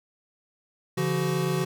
square tone cluster, 142.6 / 170.5 / 375.3 Hz, C#3 / F3 / F#4, +49 / -41 / +25 cents, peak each -29 dBFS, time 0.97-1.65 s, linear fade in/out 10 ms, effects none

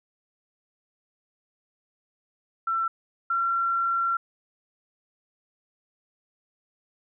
sine tone pair in turn, 1344 / 1364.3 Hz, E6 / F6, +33 / -41 cents, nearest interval unison, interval 26 cents, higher second, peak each -23 / -22 dBFS, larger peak second, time 2.67-2.88 / 3.3-4.17 s, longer second, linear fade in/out 5 ms, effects none

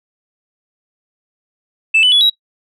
sine tone with pitch steps, 2637 / 2994 / 3400 / 3861 Hz, E7 / F#7 / G#7 / B7, 0 / +20 / +40 / -40 cents, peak -6 dBFS, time 1.94-2.3 s, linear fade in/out 10 ms, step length 90 ms, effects noise-tail reverb RT60 0.1 s tail -19 dB re dry + tanh soft clip ceiling -5 dBFS

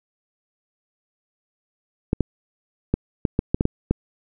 clicks, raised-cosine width 3 ms, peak -5 dBFS, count 9, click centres 2.131 / 2.207 / 2.94 / 3.252 / 3.391 / 3.545 / 3.609 / 3.654 / 3.91 s, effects none

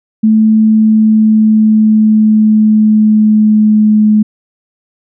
sine tone with pitch glide, 218.3 to 213.1 Hz, A3 to G#3, -13 to +45 cents, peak -4 dBFS, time 0.23-4.23 s, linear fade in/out 10 ms, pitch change -42 cents, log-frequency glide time 0.56-4.11 s, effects none

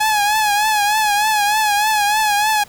sawtooth tone with vibrato, 843 Hz, G#5, 26 cents sharp, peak -10 dBFS, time 0-2.64 s, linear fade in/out 10 ms, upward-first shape triangle, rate 3.3 Hz, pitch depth 73 cents each way, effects pink hiss -44 dBFS RMS until 2.68 s

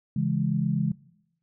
sine chord, C# minor, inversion none, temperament just, 138.59 / 166.31 / 207.9 Hz, C#3 / E3 / G#3, 0 / +16 / +2 cents, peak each -27 dBFS, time 0.16-0.92 s, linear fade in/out 5 ms, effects noise-tail reverb RT60 0.8 s tail -21 dB re dry

